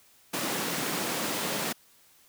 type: high-pass noise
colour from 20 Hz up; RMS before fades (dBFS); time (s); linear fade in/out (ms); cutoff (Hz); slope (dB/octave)
pink; -31; 0.33-1.73; 10; 170; 24
effects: white hiss -60 dBFS RMS until 2.28 s